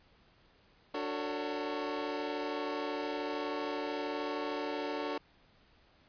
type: chord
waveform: 25% pulse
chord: D major seventh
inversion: none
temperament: equal with one note detuned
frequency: 293.7 / 370 / 450 / 554.4 Hz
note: D4 / F#4 / A4 / C#5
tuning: 0 / 0 / +39 / 0 cents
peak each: -35 / -38 / -35 / -39 dBFS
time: 0.94-5.18 s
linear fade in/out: 5 ms
effects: pink hiss -65 dBFS RMS until 6.08 s + resampled to 11025 Hz